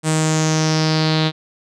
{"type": "tone with low-pass filter sweep", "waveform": "sawtooth", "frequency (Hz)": 157.1, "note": "D#3", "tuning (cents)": 17, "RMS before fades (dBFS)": -17, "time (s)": [0.03, 1.32], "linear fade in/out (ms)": 50, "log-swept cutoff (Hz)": [8500, 3800], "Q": 4.9, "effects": []}